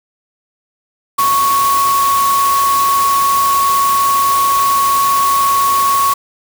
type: tone in noise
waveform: sine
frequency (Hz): 1108.7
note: C#6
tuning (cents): 0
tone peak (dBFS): -10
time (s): 1.18-6.14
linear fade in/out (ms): 10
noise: white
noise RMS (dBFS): -21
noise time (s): 1.18-6.14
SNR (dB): +8
effects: none